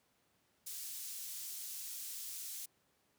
pink high-pass noise, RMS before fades -45 dBFS, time 0.66-2.66 s, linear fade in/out 10 ms, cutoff 6400 Hz, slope 12 dB/octave, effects pink hiss -75 dBFS RMS until 3.18 s + high-pass 100 Hz 12 dB/octave

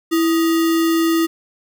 sine tone with sample-and-hold, 329.6 Hz, E4, in tune, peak -13 dBFS, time 0.11-1.27 s, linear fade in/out 20 ms, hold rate 1575 Hz, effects none

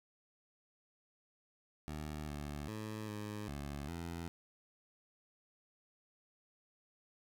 15% pulse tone with pitch steps, 75.9 / 73.3 / 108.1 / 105.2 / 71.4 / 84.5 Hz, D#2 / D2 / A2 / G#2 / D2 / E2, -42 / -3 / -30 / +23 / -48 / +43 cents, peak -35 dBFS, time 1.88-4.28 s, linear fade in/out 0 ms, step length 400 ms, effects none

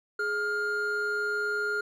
triangle tone pair together, 418.9 / 1409 Hz, G#4 / F6, +15 / +15 cents, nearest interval octave + major sixth, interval 2100 cents, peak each -31 / -26 dBFS, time 0.19-1.81 s, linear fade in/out 5 ms, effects none

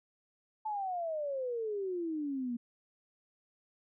sine exponential sweep, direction down, 880 to 233.1 Hz, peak -33 dBFS, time 0.65-2.57 s, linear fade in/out 10 ms, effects none

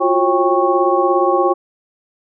sine tone cluster, 348.5 / 365.6 / 543 / 796 / 1104 Hz, F4 / F#4 / C#5 / G5 / C#6, -4 / -21 / -36 / +26 / -7 cents, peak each -18 dBFS, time 0-1.54 s, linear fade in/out 20 ms, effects none

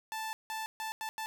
sawtooth tone bursts at uneven times, 880 Hz, A5, in tune, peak -32 dBFS, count 5, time 0.12-0.33 / 0.5-0.66 / 0.8-0.92 / 1.01-1.09 / 1.18-1.26 s, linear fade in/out 0 ms, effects none

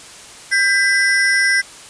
square ring-modulated tone, 1794 Hz, A6, 33 cents sharp, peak -10 dBFS, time 0.51-1.62 s, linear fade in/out 20 ms, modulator 203 Hz, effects white hiss -38 dBFS RMS until 1.89 s + resampled to 22050 Hz

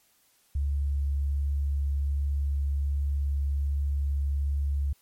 sine tone with vibrato, 70.5 Hz, C#2, 30 cents sharp, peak -24 dBFS, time 0.55-4.93 s, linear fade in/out 5 ms, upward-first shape triangle, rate 1.3 Hz, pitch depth 8 cents each way, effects white hiss -65 dBFS RMS until 5.01 s + MP3 64 kbps

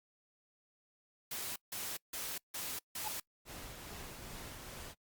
white noise bursts, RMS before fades -41 dBFS, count 5, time 1.31-3.2 s, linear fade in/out 5 ms, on 250 ms, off 160 ms
triangle tone with exponential growth, 862 Hz, A5, 36 cents flat, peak -32 dBFS, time 3.01-3.08 s, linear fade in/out 5 ms, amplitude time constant 15 ms
pink noise with tremolo, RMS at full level -47 dBFS, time 3.45-4.95 s, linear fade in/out 50 ms, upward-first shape triangle, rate 2.4 Hz, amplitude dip 25%
effects noise-tail reverb RT60 0.1 s tail -25 dB re dry + Opus 48 kbps

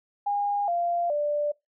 sine tone with pitch steps, 814 / 692.4 / 589 Hz, G#5 / F5 / D5, -35 / -15 / +5 cents, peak -23 dBFS, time 0.26-1.52 s, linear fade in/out 10 ms, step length 420 ms, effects noise-tail reverb RT60 0.2 s tail -24 dB re dry

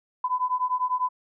sine beating tone pair, 1000 / 1010 Hz, B5 / B5, +21 / +39 cents, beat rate 10 Hz, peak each -26 dBFS, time 0.24-1.09 s, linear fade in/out 5 ms, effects none

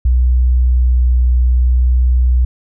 sine tone with vibrato, 61.9 Hz, B1, 5 cents sharp, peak -8 dBFS, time 0.05-2.45 s, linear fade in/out 5 ms, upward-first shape sine, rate 0.63 Hz, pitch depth 8 cents each way, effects none

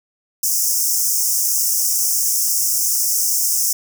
pink high-pass noise, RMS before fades -18 dBFS, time 0.43-3.73 s, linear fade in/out 5 ms, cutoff 5300 Hz, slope 96 dB/octave, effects none

